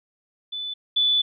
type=tone pair in turn; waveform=sine; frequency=3493 / 3476 Hz; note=A7 / A7; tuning=-13 / -22 cents; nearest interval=unison; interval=9 cents; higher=first; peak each=-28 / -17 dBFS; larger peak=second; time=0.52-0.74 / 0.96-1.22 s; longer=second; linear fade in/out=10 ms; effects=none